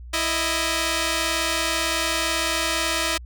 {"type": "tone pair together", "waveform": "5% pulse", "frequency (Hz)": [329.6, 621.2], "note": ["E4", "D#5"], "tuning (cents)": [0, -3], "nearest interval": "major seventh", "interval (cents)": 1097, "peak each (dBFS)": -13, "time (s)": [0.13, 3.18], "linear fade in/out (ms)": 10, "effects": ["added 60 Hz sine -36 dBFS peak until 3.25 s"]}